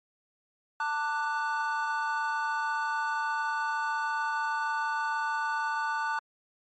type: chord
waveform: triangle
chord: D major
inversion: second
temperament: equal with one note detuned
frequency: 893.3 / 1174.7 / 1480 Hz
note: A5 / D6 / F#6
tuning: +26 / 0 / 0 cents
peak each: -29 / -33 / -30 dBFS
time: 0.8-6.19 s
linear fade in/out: 2 ms
effects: MP3 32 kbps